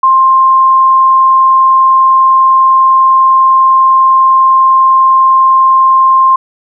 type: tone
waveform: sine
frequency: 1055 Hz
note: C6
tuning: 14 cents sharp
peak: -3 dBFS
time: 0.03-6.36 s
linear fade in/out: 5 ms
effects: none